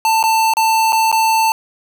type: tone with dropouts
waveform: square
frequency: 890 Hz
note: A5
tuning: 20 cents sharp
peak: -12 dBFS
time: 0.05-1.52 s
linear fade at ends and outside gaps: 1 ms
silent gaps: 0.228-0.238 / 0.537-0.569 / 0.923-0.929 / 1.116-1.126 s
effects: none